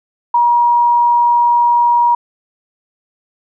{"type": "tone", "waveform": "sine", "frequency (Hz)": 954, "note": "A#5", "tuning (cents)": 40, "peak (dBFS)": -8, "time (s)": [0.34, 2.15], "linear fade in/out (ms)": 5, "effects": []}